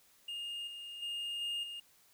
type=tone with level steps; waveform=triangle; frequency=2832 Hz; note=F7; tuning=23 cents sharp; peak=-37 / -42 / -35 / -33 / -40 dBFS; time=0.28-1.8 s; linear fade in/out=5 ms; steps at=0.67 / 1.02 / 1.41 / 1.63 s; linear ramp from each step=5 ms; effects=white hiss -66 dBFS RMS until 2.13 s